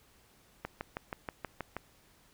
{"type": "click train", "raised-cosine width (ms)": 0.5, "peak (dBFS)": -21, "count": 8, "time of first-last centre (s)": [0.65, 1.766], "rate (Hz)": 6.27, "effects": ["pink hiss -64 dBFS RMS until 2.33 s"]}